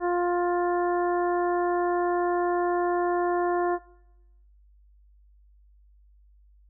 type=harmonic tone; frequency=351.9 Hz; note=F4; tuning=13 cents sharp; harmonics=1 / 2 / 3 / 4 / 5; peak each=-24 / -28 / -32 / -38 / -39 dBFS; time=0-3.79 s; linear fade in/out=50 ms; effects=noise-tail reverb RT60 0.9 s tail -20 dB re dry + added 50 Hz sine -54 dBFS peak until 6.69 s